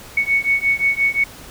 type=beating tone pair; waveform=sine; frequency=2217 / 2222.7 Hz; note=C#7 / C#7; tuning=0 / +4 cents; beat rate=5.7 Hz; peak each=-18 dBFS; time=0.17-1.24 s; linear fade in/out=5 ms; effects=pink hiss -39 dBFS RMS until 1.5 s